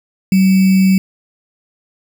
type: tone with sample-and-hold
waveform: sine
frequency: 190 Hz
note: F#3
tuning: 46 cents sharp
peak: -7 dBFS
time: 0.32-0.98 s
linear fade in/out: 2 ms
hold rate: 2450 Hz
effects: none